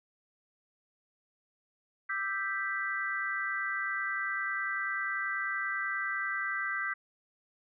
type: chord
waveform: sine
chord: E minor seventh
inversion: third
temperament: equal with one note detuned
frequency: 1188.3 / 1318.5 / 1568 / 1975.5 Hz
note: D6 / E6 / G6 / B6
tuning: +20 / 0 / 0 / 0 cents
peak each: -40 / -40 / -34 / -35 dBFS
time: 2.09-6.94 s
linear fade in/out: 10 ms
effects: none